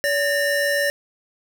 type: tone pair together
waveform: square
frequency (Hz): 571 / 1819.6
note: D5 / A#6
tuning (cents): -49 / -42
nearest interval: octave + minor sixth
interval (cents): 2007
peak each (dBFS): -22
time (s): 0.04-0.9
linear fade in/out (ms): 0
effects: none